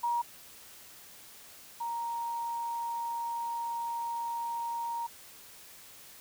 sine tone pair in turn, 948 / 934.4 Hz, A#5 / A#5, +29 / +4 cents, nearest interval unison, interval 25 cents, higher first, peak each -27 / -32 dBFS, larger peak first, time 0.03-0.22 / 1.8-5.07 s, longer second, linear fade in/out 10 ms, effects white hiss -52 dBFS RMS until 6.2 s

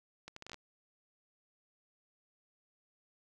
accelerating click train, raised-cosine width 0.2 ms, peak -29 dBFS, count 8, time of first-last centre 0.28-0.543 s, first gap 84 ms, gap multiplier 0.71, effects none

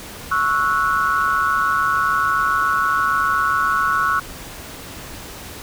sine tone cluster, 1109 / 1317 / 1464 Hz, C#6 / E6 / F#6, 0 / -2 / -19 cents, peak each -20 dBFS, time 0.31-4.2 s, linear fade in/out 10 ms, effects pink hiss -35 dBFS RMS until 5.62 s

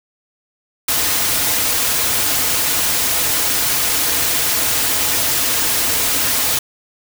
white noise with comb filter, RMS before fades -17 dBFS, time 0.88-6.59 s, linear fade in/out 5 ms, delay 5.2 ms, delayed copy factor -0.5, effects none

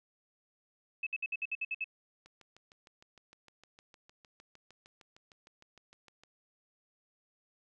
sine tone bursts, 2600 Hz, E7, 24 cents flat, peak -32 dBFS, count 9, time 1.03-1.843 s, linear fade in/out 5 ms, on 37 ms, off 60 ms
click train, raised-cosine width 0.2 ms, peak -39 dBFS, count 27, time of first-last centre 2.26-6.236 s, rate 6.54 Hz
effects none

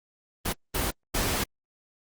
pink noise bursts at uneven times, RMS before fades -27 dBFS, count 3, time 0.45-0.53 / 0.74-0.91 / 1.14-1.44 s, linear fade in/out 10 ms, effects Opus 24 kbps

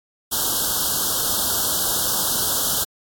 white band-stop noise, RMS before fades -21 dBFS, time 0.31-2.85 s, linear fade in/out 20 ms, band 1600 to 3000 Hz, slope 96 dB/octave, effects AAC 64 kbps

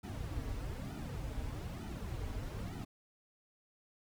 brown noise with flanger, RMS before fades -41 dBFS, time 0.03-2.85 s, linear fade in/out 10 ms, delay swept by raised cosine 1.8 to 5.8 ms, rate 1.1 Hz, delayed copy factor -1, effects none

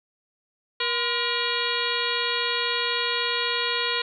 harmonic tone with a mistuned harmonic, 476.2 Hz, A#4, 37 cents sharp, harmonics 1 / 2 / 3 / 4 / 5 / 6 / 7 / 8 / 9, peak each -32 / -32 / -32 / -32 / -32 / -32 / -32 / -32 / -32 dBFS, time 0.8-4.02 s, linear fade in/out 5 ms, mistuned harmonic 2, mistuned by +120 cents, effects none

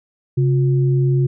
sine tone pair together, 134.9 / 356.3 Hz, C#3 / F4, -47 / +35 cents, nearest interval octave + perfect fourth, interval 1682 cents, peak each -13 / -23 dBFS, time 0.37-1.27 s, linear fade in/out 10 ms, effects none

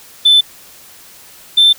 sine tone pair in turn, 3520 / 3553 Hz, A7 / A7, 0 / +16 cents, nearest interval unison, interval 16 cents, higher second, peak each -3 dBFS, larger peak neither, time 0.25-0.41 / 1.57-1.73 s, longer neither, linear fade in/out 10 ms, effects tanh soft clip ceiling -3 dBFS + white hiss -40 dBFS RMS until 1.78 s

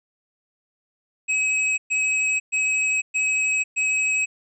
square tone bursts, 2552 Hz, D#7, 43 cents sharp, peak -20 dBFS, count 5, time 1.28-4.26 s, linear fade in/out 20 ms, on 500 ms, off 120 ms, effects resampled to 24000 Hz

